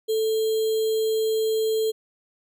sine tone with sample-and-hold, 440 Hz, A4, in tune, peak -20 dBFS, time 0.08-1.92 s, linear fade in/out 20 ms, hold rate 3675 Hz, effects none

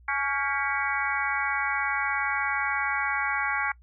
harmonic tone with a mistuned harmonic, 280.2 Hz, C#4, 19 cents sharp, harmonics 3 / 4 / 5 / 6 / 7 / 8, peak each -32 / -32 / -32 / -32 / -32 / -32 dBFS, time 0.08-3.72 s, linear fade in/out 5 ms, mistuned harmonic 6, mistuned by -63 cents, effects noise-tail reverb RT60 0.1 s tail -22 dB re dry + added 60 Hz sine -51 dBFS peak until 3.82 s

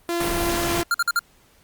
sawtooth tone with tremolo, 342.7 Hz, F4, 33 cents flat, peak -18 dBFS, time 0.09-0.83 s, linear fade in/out 0 ms, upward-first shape triangle, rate 3.3 Hz, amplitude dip 25%
pink noise, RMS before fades -26 dBFS, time 0.2-0.82 s, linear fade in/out 5 ms
square tone bursts, 1396.9 Hz, F6, in tune, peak -18 dBFS, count 4, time 0.91-1.192 s, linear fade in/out 2 ms, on 33 ms, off 50 ms
effects pink hiss -57 dBFS RMS until 1.63 s + Opus 32 kbps

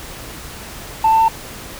sine tone with pitch steps, 885 / 891.7 / 898.4 Hz, A5 / A5 / A5, +10 / +23 / +36 cents, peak -8 dBFS, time 1.04-1.283 s, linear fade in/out 5 ms, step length 81 ms, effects tanh soft clip ceiling -7 dBFS + pink hiss -33 dBFS RMS until 1.79 s

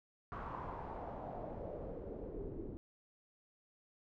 pink noise with low-pass filter sweep, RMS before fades -45 dBFS, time 0.32-2.77 s, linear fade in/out 0 ms, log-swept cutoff 1200 to 340 Hz, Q 3.3, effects none

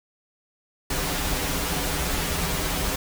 pink noise with comb filter, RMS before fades -26 dBFS, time 0.9-2.96 s, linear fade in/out 5 ms, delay 8.8 ms, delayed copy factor -1, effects none

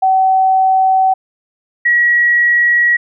sine tone pair in turn, 760 / 1915.1 Hz, F#5 / A#6, +46 / +46 cents, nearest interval octave + major third, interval 1600 cents, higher second, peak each -8 dBFS, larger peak neither, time 0.02-1.14 / 1.85-2.97 s, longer neither, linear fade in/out 10 ms, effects none

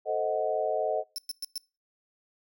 sine chord, A diminished seventh, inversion none, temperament equal with one note detuned, 440 / 523.3 / 626.9 / 740 Hz, A4 / C5 / Eb5 / Gb5, 0 / 0 / +13 / 0 cents, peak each -32 / -34 / -29 / -32 dBFS, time 0.05-1.04 s, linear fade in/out 50 ms
sawtooth tone bursts, 5310 Hz, E8, 12 cents sharp, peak -29 dBFS, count 4, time 1.16-1.578 s, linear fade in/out 0 ms, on 22 ms, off 110 ms
effects noise-tail reverb RT60 0.3 s tail -24 dB re dry

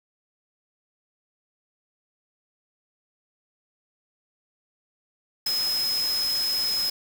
sine tone in noise, 5120 Hz, D#8, 49 cents sharp, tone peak -23 dBFS, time 5.46-6.9 s, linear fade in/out 5 ms, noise white, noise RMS -34 dBFS, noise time 5.46-6.9 s, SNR +8 dB, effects none

